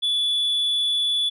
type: tone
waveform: sine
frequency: 3443 Hz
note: A7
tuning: 38 cents flat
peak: -17 dBFS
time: 0.02-1.3 s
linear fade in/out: 20 ms
effects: tanh soft clip ceiling -18 dBFS